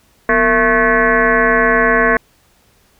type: tone with frequency modulation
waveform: sine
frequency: 1094 Hz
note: C#6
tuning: 23 cents flat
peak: -9 dBFS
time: 0.29-2.17 s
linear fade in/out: 2 ms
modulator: 212 Hz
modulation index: 4
effects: pink hiss -54 dBFS RMS until 2.99 s